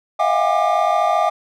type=tone cluster; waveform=triangle; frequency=639 / 692 / 727 / 812 / 1192 Hz; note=D#5 / F5 / F#5 / G#5 / D6; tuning=+46 / -16 / -31 / -39 / +25 cents; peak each=-19 dBFS; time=0.19-1.3 s; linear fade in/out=10 ms; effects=none